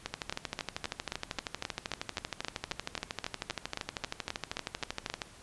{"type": "two click trains", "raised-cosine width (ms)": 0.2, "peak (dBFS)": [-16, -16], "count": [66, 20], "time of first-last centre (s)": [[0.14, 5.218], [0.06, 5.1]], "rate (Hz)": [12.8, 3.77], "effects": ["pink hiss -54 dBFS RMS until 5.42 s", "resampled to 24000 Hz"]}